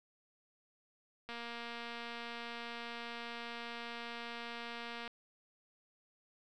click train, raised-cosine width 0.3 ms, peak -29 dBFS, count 891, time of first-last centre 1.29-5.077 s, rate 235 Hz, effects none

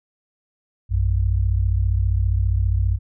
sine tone pair together, 58.55 / 93.5 Hz, A#1 / F#2, +8 / +19 cents, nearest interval minor sixth, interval 811 cents, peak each -19 dBFS, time 0.89-2.99 s, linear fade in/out 50 ms, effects none

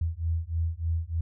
sine beating tone pair, 81 / 84.3 Hz, E2 / E2, -30 / +39 cents, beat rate 3.3 Hz, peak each -29 dBFS, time 0.01-1.21 s, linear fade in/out 5 ms, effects none

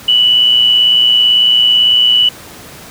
sine tone with amplitude modulation, 2960 Hz, F#7, in tune, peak -4 dBFS, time 0.08-2.29 s, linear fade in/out 5 ms, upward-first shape sine, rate 118 Hz, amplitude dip 45%, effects pink hiss -33 dBFS RMS until 2.9 s + high-pass 80 Hz 12 dB/octave

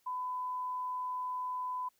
sine tone, 1004 Hz, B5, 28 cents sharp, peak -34 dBFS, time 0.06-1.89 s, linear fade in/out 10 ms, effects white hiss -73 dBFS RMS until 1.99 s

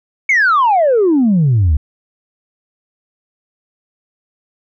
sine exponential sweep, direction down, 2254 to 69.3 Hz, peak -7 dBFS, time 0.29-1.77 s, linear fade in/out 5 ms, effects tanh soft clip ceiling -6 dBFS

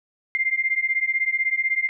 sine beating tone pair, 2093 / 2109 Hz, C7 / C7, 0 / +13 cents, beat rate 16 Hz, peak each -23 dBFS, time 0.35-1.89 s, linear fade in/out 0 ms, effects none

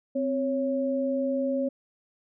sine tone pair together, 261 / 553 Hz, C4 / C#5, -4 / -4 cents, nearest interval octave + minor second, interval 1300 cents, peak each -27 dBFS, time 0.15-1.69 s, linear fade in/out 10 ms, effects none

